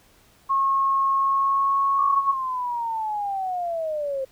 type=tone with pitch glide; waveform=sine; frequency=1087 to 1100.9 Hz; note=C#6 to C#6; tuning=-34 to -12 cents; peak=-18 dBFS; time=0.49-2.34 s; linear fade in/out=20 ms; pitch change=+22 cents; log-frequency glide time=1.13-1.77 s
type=linear sweep; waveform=sine; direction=down; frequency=1174.7 to 523.3 Hz; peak=-24 dBFS; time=1.98-4.25 s; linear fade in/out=10 ms
effects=pink hiss -57 dBFS RMS until 4.31 s